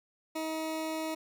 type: tone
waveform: 20% pulse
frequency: 317.5 Hz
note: D#4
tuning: 35 cents sharp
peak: -28 dBFS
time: 0.35-1.15 s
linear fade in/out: 10 ms
effects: none